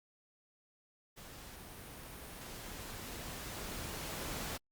pink noise with level ramp, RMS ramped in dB -52 to -40 dBFS, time 1.16-4.58 s, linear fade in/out 20 ms, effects Opus 48 kbps

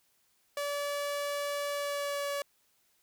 sawtooth tone with pitch glide, 575 to 568.7 Hz, D5 to C#5, -37 to +44 cents, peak -28 dBFS, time 0.57-2.42 s, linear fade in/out 2 ms, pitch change -19 cents, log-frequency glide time 1.71-2.3 s, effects white hiss -71 dBFS RMS until 3.02 s

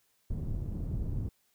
pink low-pass noise, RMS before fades -34 dBFS, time 0.3-1.29 s, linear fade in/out 5 ms, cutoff 170 Hz, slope 12 dB/octave, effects white hiss -72 dBFS RMS until 1.54 s

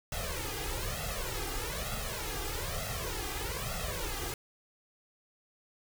pink noise with flanger, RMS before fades -36 dBFS, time 0.12-4.34 s, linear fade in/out 2 ms, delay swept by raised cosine 1.5 to 2.5 ms, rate 1.1 Hz, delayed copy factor +1, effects none

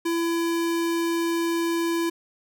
square tone, 335.8 Hz, E4, 32 cents sharp, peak -23 dBFS, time 0.05-2.1 s, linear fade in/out 10 ms, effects none

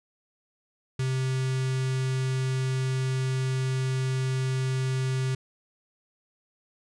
square tone with notch filter, 130.81 Hz, C3, in tune, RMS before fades -27 dBFS, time 0.99-5.35 s, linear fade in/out 5 ms, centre 730 Hz, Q 0.83, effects resampled to 22050 Hz

